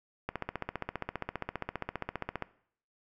click train, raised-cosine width 0.5 ms, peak -18 dBFS, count 33, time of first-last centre 0.29-2.423 s, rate 15 Hz, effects noise-tail reverb RT60 0.6 s tail -19 dB re dry

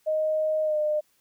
sine tone with pitch glide, 622.3 to 605.6 Hz, D#5 to D#5, 0 to -47 cents, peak -22 dBFS, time 0.06-1.01 s, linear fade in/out 20 ms, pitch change -47 cents, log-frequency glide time 0.63-0.78 s, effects white hiss -67 dBFS RMS until 1.2 s

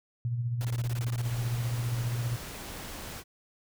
sine tone with tremolo, 119.4 Hz, A#2, 42 cents sharp, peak -26 dBFS, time 0.25-2.36 s, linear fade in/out 0 ms, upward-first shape sine, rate 15 Hz, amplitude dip 45%
pink noise bursts, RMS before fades -41 dBFS, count 11, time 0.61-1.217 s, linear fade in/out 0 ms, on 37 ms, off 20 ms
pink noise, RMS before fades -41 dBFS, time 1.21-3.24 s, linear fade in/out 50 ms
effects none

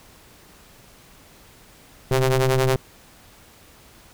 sawtooth ring-modulated tone, 132.2 Hz, C3, 18 cents sharp, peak -10 dBFS, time 2.11-2.76 s, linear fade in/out 0 ms, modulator 259 Hz, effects pink hiss -50 dBFS RMS until 4.13 s

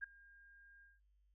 sine tone with ADSR envelope, 1612 Hz, G6, 48 cents sharp, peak -38 dBFS, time 0.01-1 s, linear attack 29 ms, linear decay 5 ms, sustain -23 dB, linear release 180 ms, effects noise-tail reverb RT60 0.2 s tail -22 dB re dry + added 50 Hz sine -70 dBFS peak until 1.34 s

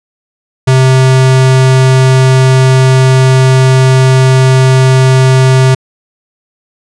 square tone, 130.81 Hz, C3, in tune, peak -4 dBFS, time 0.67-5.75 s, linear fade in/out 10 ms, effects resampled to 22050 Hz

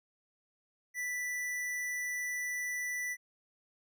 sine tone with hard clipping, 1975.5 Hz, B6, in tune, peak -35 dBFS, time 0.94-3.17 s, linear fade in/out 50 ms, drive 18 dB, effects none

